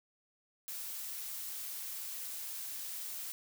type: noise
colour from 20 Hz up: blue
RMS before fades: -42 dBFS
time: 0.68-3.32 s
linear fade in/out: 0 ms
effects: none